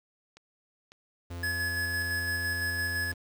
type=click train; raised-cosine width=0.2 ms; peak=-33 dBFS; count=4; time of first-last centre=0.37-2.018 s; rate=1.82 Hz
type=tone; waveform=45% pulse; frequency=86.6 Hz; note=F2; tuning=14 cents flat; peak=-36 dBFS; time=1.3-3.14 s; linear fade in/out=10 ms
type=tone with tremolo; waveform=square; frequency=1700 Hz; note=G#6; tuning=40 cents sharp; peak=-29 dBFS; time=1.43-3.12 s; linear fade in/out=5 ms; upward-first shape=square; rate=5.9 Hz; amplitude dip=25%
effects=9-bit